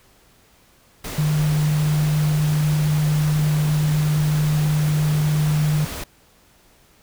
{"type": "tone in noise", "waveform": "sine", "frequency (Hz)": 151.4, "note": "D#3", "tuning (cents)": -47, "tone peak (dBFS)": -16, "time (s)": [1.18, 5.85], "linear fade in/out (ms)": 5, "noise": "pink", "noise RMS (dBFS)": -31, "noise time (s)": [1.04, 6.04], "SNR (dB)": 12, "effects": ["pink hiss -55 dBFS RMS until 7.02 s"]}